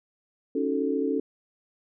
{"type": "chord", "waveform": "sine", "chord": "D# half-diminished seventh", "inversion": "third", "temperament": "equal", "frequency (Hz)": [277.2, 311.1, 370, 440], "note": ["C#4", "D#4", "F#4", "A4"], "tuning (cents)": [0, 0, 0, 0], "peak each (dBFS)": [-27, -32, -32, -28], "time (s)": [0.55, 1.2], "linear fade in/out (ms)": 5, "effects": []}